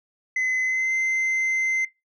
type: tone with pitch glide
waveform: sine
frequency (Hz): 2035 to 2072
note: C7 to C7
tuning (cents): -49 to -17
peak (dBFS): -18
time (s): 0.36-1.85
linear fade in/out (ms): 5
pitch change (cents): +32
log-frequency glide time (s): 0.64-0.93
effects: noise-tail reverb RT60 0.2 s tail -21 dB re dry + tanh soft clip ceiling -20 dBFS